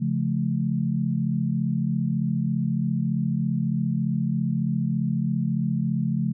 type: chord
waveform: sine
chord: Db augmented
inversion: none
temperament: just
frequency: 138.59 / 173.24 / 216.5 Hz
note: Db3 / F3 / A3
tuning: 0 / -14 / -28 cents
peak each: -26 dBFS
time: 0-6.33 s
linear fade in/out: 20 ms
effects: none